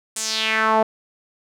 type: tone with band-pass filter sweep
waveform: sawtooth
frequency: 220 Hz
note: A3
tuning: in tune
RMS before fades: -20 dBFS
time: 0.16-0.83 s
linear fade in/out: 5 ms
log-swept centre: 8700 to 680 Hz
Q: 3
effects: none